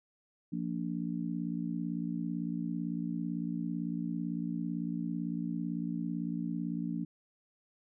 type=harmonic tone; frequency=57.9 Hz; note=A#1; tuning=11 cents flat; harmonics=3 / 4 / 5; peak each=-36 / -37 / -38 dBFS; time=0.52-7.05 s; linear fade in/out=10 ms; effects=none